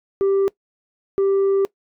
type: tone pair in turn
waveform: sine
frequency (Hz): 392 / 392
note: G4 / G4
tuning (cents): 0 / 0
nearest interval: unison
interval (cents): 0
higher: neither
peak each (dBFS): -12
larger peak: neither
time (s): 0.21-0.48 / 1.18-1.65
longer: second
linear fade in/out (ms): 0
effects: noise-tail reverb RT60 0.1 s tail -23 dB re dry + tanh soft clip ceiling -14 dBFS